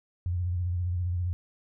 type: tone with vibrato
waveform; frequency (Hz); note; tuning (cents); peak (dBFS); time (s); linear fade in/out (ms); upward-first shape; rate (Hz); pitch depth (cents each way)
sine; 88.7; F2; +27; -26; 0.26-1.33; 0; triangle; 15; 74
effects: none